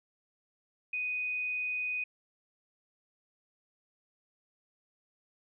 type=tone; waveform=sine; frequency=2491 Hz; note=D#7; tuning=1 cent sharp; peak=-31 dBFS; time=0.93-2.04 s; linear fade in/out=5 ms; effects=none